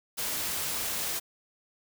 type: noise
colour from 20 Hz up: white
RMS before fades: -32 dBFS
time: 0.17-1.2 s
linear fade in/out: 20 ms
effects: none